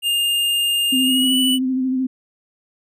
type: tone with pitch glide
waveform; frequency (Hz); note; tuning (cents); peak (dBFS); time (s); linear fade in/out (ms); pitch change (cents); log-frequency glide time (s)
square; 2816 to 2965; F7 to F#7; +14 to +3; -17; 0.02-1.59; 50; +89; 1.01-1.35
type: tone with vibrato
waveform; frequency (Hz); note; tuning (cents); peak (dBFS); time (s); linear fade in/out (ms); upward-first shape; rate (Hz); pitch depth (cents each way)
sine; 259.1; C4; -17; -17; 0.92-2.07; 10; sine; 13; 29
effects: none